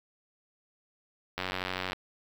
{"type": "click train", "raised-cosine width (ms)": 0.3, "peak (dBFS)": -16, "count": 52, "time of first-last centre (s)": [1.38, 1.931], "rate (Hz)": 92.5, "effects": ["7-bit"]}